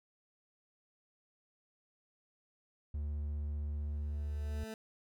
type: tone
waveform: triangle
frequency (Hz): 73.7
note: D2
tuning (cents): +7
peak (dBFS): -33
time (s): 2.94-4.64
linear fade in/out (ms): 5
type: tone with exponential growth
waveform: 20% pulse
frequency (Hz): 220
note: A3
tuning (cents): 0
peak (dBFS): -36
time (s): 3.72-4.74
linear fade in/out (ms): 2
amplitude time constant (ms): 220
effects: none